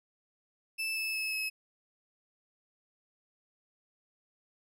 35% pulse tone with pitch steps, 2637 / 2616 / 2595 / 2574 Hz, E7 / E7 / E7 / E7, 0 / -14 / -28 / -42 cents, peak -30 dBFS, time 0.78-1.5 s, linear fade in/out 20 ms, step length 180 ms, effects none

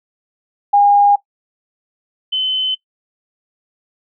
sine tone pair in turn, 813 / 3047 Hz, G#5 / G7, -37 / -50 cents, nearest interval octave + major seventh, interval 2287 cents, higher second, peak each -7 / -15 dBFS, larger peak first, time 0.73-1.16 / 2.32-2.75 s, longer neither, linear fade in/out 10 ms, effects noise-tail reverb RT60 0.1 s tail -17 dB re dry

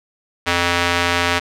square tone with band-pass filter, 87 Hz, F2, 6 cents flat, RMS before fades -18 dBFS, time 0.46-1.4 s, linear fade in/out 20 ms, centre 2300 Hz, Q 0.8, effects none

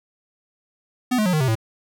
square tone with pitch steps, 250.7 / 213.3 / 181.42 / 154.32 / 131.28 / 111.67 Hz, B3 / G#3 / F#3 / D#3 / C3 / A2, +26 / +46 / -34 / -14 / +6 / +26 cents, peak -18 dBFS, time 1.11-1.554 s, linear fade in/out 10 ms, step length 74 ms, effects none

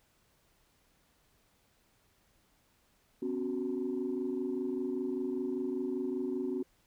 sine chord, B suspended second, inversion none, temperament equal with one note detuned, 252.1 / 277.2 / 370 Hz, B3 / C#4 / F#4, +36 / 0 / 0 cents, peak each -36 / -36 / -34 dBFS, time 3.22-6.63 s, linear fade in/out 5 ms, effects tanh soft clip ceiling -25 dBFS + pink hiss -70 dBFS RMS until 6.86 s

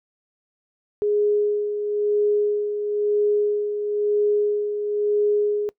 sine tone with tremolo, 415.6 Hz, G#4, 1 cent sharp, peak -16 dBFS, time 1.02-5.69 s, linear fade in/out 0 ms, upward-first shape sine, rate 1 Hz, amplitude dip 55%, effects noise-tail reverb RT60 0.1 s tail -22 dB re dry

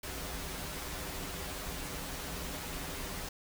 pink noise with comb filter, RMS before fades -40 dBFS, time 0.03-3.29 s, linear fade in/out 5 ms, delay 9 ms, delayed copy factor -0.7, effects none

